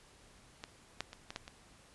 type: clicks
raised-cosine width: 0.2 ms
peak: -25 / -18 / -29 / -25 / -21 / -29 dBFS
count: 6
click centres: 0.639 / 1.006 / 1.131 / 1.305 / 1.361 / 1.479 s
effects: pink hiss -61 dBFS RMS until 1.94 s + resampled to 24000 Hz